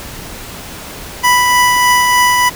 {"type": "tone with tremolo", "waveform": "25% pulse", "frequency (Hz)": 987.8, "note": "B5", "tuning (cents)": 0, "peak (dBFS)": -3, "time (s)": [1.23, 2.5], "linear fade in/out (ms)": 20, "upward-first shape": "triangle", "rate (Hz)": 3.3, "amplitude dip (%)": 30, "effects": ["pink hiss -29 dBFS RMS until 2.55 s"]}